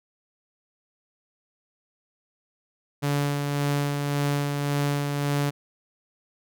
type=tone with tremolo; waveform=sawtooth; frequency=143.5 Hz; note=D3; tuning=40 cents flat; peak=-18 dBFS; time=3.02-5.51 s; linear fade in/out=20 ms; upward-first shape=sine; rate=1.8 Hz; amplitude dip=35%; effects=none

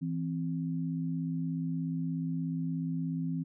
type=tone pair together; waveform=sine; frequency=164.8 / 261.6 Hz; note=E3 / C4; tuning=0 / 0 cents; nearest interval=minor sixth; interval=800 cents; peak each=-32 / -35 dBFS; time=0.01-3.44 s; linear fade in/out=20 ms; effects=none

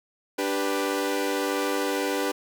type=chord; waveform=sawtooth; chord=G major; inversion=second; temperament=equal; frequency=293.7 / 392 / 493.9 Hz; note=D4 / G4 / B4; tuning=0 / 0 / 0 cents; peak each=-25 dBFS; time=0.38-2.32 s; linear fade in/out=10 ms; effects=none

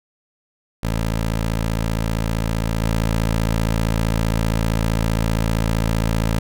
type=tone with level steps; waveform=15% pulse; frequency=55.3 Hz; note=A1; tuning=9 cents sharp; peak=-13 / -11 dBFS; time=0.83-6.39 s; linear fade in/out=5 ms; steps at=2.81 s; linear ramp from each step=20 ms; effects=none

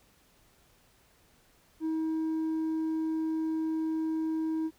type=tone with hard clipping; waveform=triangle; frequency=318.7 Hz; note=D#4; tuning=42 cents sharp; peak=-27 dBFS; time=1.8-4.71 s; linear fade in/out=50 ms; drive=1 dB; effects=pink hiss -64 dBFS RMS until 4.78 s

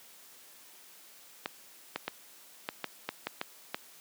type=clicks; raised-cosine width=0.3 ms; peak=-16 dBFS; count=9; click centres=1.459 / 1.96 / 2.08 / 2.689 / 2.843 / 3.09 / 3.27 / 3.414 / 3.745 s; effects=white hiss -55 dBFS RMS until 4 s + high-pass 200 Hz 12 dB/octave

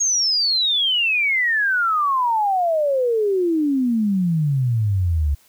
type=exponential sweep; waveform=sine; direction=down; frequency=6645 to 69.3 Hz; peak=-16 dBFS; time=0-5.35 s; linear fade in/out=10 ms; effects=white hiss -55 dBFS RMS until 5.48 s

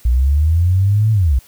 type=linear two-way sweep; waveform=sine; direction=up then down; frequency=57.5 to 111.7 to 57.5 Hz; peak=-10 dBFS; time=0.05-1.39 s; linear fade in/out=5 ms; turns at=1.12 s; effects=white hiss -47 dBFS RMS until 1.47 s

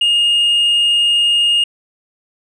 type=tone; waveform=sine; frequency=2844 Hz; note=F7; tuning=31 cents sharp; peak=-8 dBFS; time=0.01-1.64 s; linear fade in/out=5 ms; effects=tanh soft clip ceiling -9 dBFS

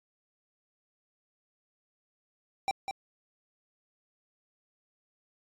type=tone with echo; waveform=square; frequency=784 Hz; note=G5; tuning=in tune; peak=-27 dBFS; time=2.68-2.71 s; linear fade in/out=0 ms; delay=200 ms; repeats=1; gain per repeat=-6 dB; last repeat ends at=2.91 s; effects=low-pass 7000 Hz 12 dB/octave + AAC 48 kbps

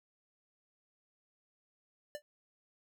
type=tone with exponential decay; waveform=square; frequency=591 Hz; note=D5; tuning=11 cents sharp; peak=-36 dBFS; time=2.15-2.22 s; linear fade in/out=0 ms; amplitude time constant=15 ms; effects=none

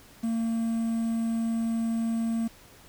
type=tone with quantisation; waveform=triangle; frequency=227.9 Hz; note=A#3; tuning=39 cents flat; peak=-23 dBFS; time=0.23-2.48 s; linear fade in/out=10 ms; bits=8; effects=pink hiss -53 dBFS RMS until 2.88 s

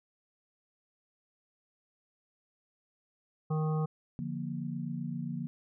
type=harmonic tone; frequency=155.56 Hz; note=D#3; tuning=in tune; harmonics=1 / 3 / 5 / 7 / 8; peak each=-28 / -38 / -42 / -45 / -46 dBFS; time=3.5-3.86 s; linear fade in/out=10 ms
type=chord; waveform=sine; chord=Bb major; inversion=first; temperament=equal with one note detuned; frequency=146.83 / 174.61 / 235.4 Hz; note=D3 / F3 / Bb3; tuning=0 / 0 / +17 cents; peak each=-38 dBFS; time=4.19-5.47 s; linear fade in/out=0 ms
effects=none

